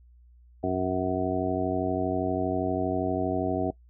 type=harmonic tone; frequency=92.5 Hz; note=F#2; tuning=in tune; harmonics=1 / 2 / 3 / 4 / 5 / 7 / 8; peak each=-35 / -35 / -30 / -31 / -34 / -31 / -33 dBFS; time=0.63-3.71 s; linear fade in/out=10 ms; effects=noise-tail reverb RT60 0.1 s tail -21 dB re dry + added 60 Hz sine -52 dBFS peak until 3.89 s